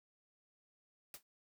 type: noise with exponential decay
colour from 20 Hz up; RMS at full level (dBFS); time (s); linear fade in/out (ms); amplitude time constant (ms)
white; -44; 1.14-1.23; 2; 18
effects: none